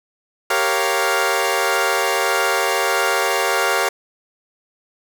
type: chord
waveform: 15% pulse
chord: G half-diminished seventh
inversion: none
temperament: equal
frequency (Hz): 392 / 466.2 / 554.4 / 698.5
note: G4 / Bb4 / Db5 / F5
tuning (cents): 0 / 0 / 0 / 0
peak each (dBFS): -16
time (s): 0.5-3.89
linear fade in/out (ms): 5
effects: none